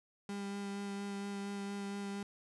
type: tone with vibrato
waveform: 35% pulse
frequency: 200 Hz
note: G3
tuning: 35 cents sharp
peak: -37 dBFS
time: 0.29-2.23 s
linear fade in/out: 2 ms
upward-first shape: sine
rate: 4.3 Hz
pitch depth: 12 cents each way
effects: resampled to 24000 Hz